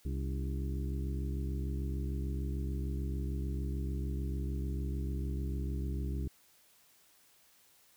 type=harmonic tone with a mistuned harmonic; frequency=66.7 Hz; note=C2; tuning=34 cents sharp; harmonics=1 / 2 / 3 / 4 / 5 / 6; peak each=-34 / -40 / -44 / -46 / -48 / -50 dBFS; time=0.05-6.28 s; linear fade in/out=5 ms; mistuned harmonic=4; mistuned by=+110 cents; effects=white hiss -65 dBFS RMS until 7.96 s